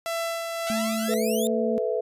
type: tone with tremolo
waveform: sawtooth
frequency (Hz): 668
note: E5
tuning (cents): +23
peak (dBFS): -22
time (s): 0.06-1.14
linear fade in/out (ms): 0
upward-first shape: sine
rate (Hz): 1.8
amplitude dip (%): 35
type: exponential sweep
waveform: 5% pulse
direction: up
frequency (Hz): 725 to 3719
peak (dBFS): -23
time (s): 0.67-1.47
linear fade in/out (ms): 0
type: tone with pitch glide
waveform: sine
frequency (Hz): 220 to 226.3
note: A3 to A3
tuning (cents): 0 to +49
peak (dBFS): -26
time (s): 0.7-1.78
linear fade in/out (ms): 0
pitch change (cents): +49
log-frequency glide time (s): 1.34-1.51
type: chord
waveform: sine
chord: A suspended second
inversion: none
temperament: equal with one note detuned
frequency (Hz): 434.4 / 493.9 / 659.3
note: A4 / B4 / E5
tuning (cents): -22 / 0 / 0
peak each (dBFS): -27 / -27 / -29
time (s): 1.08-2.01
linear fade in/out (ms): 10
effects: resampled to 32000 Hz